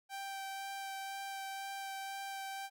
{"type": "tone with vibrato", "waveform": "sawtooth", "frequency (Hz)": 782, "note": "G5", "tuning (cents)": -4, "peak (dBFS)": -37, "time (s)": [0.09, 2.7], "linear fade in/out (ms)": 50, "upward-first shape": "sine", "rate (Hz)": 2, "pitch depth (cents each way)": 9, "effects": []}